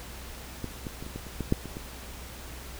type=clicks; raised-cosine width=3 ms; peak=-19 / -20 / -25 / -29 / -23 / -28 / -18 / -9 / -25 / -23 dBFS; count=10; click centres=0.643 / 0.868 / 1.025 / 1.065 / 1.16 / 1.267 / 1.407 / 1.524 / 1.657 / 1.769 s; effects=added 62 Hz sine -44 dBFS peak until 2.79 s + pink hiss -44 dBFS RMS until 2.79 s